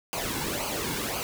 pink noise with flanger, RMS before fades -31 dBFS, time 0.13-1.23 s, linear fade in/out 0 ms, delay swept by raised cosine 0.54 to 1.64 ms, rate 1.9 Hz, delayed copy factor -0.65, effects none

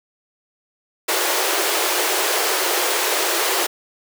pink high-pass noise, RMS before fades -20 dBFS, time 1.08-3.67 s, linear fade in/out 10 ms, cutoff 330 Hz, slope 96 dB/octave, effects none

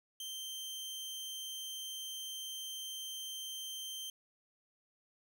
sawtooth tone, 3133 Hz, G7, 2 cents flat, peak -38 dBFS, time 0.2-4.1 s, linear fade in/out 2 ms, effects none

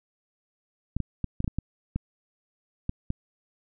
clicks, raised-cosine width 5 ms, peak -15 dBFS, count 10, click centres 0.966 / 1.003 / 1.243 / 1.404 / 1.444 / 1.478 / 1.586 / 1.96 / 2.894 / 3.104 s, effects none

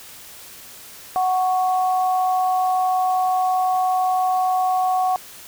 sine tone pair together, 741.3 / 1108.7 Hz, F#5 / C#6, +3 / 0 cents, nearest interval perfect fifth, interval 697 cents, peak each -17 / -26 dBFS, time 1.16-5.16 s, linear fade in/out 0 ms, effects white hiss -41 dBFS RMS until 5.47 s

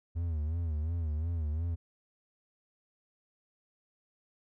triangle tone with vibrato, 80.2 Hz, E2, 47 cents flat, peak -28 dBFS, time 0.15-1.76 s, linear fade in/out 20 ms, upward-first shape sine, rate 2.8 Hz, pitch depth 120 cents each way, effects none

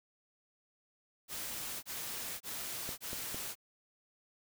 white noise bursts, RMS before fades -41 dBFS, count 4, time 1.28-3.555 s, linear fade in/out 50 ms, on 550 ms, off 25 ms
clicks, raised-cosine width 2 ms, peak -30 dBFS, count 3, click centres 2.891 / 3.131 / 3.345 s
effects none

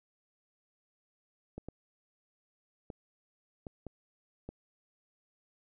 clicks, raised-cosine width 2 ms, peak -28 dBFS, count 6, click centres 1.58 / 1.686 / 2.902 / 3.668 / 3.867 / 4.49 s, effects none

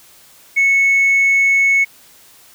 sine tone, 2204 Hz, C#7, 11 cents flat, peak -8 dBFS, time 0.56-1.85 s, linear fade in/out 20 ms, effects tanh soft clip ceiling -8 dBFS + white hiss -46 dBFS RMS until 2.54 s

